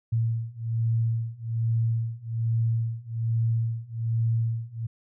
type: beating tone pair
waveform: sine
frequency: 113.7 / 114.9 Hz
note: A#2 / A#2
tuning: -43 / -25 cents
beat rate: 1.2 Hz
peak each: -27 / -26 dBFS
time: 0.12-4.87 s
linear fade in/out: 10 ms
effects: none